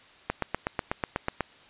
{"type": "click train", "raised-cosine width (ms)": 0.5, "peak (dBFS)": -11, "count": 10, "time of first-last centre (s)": [0.3, 1.407], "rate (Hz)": 8.13, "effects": ["white hiss -54 dBFS RMS until 1.69 s", "resampled to 8000 Hz"]}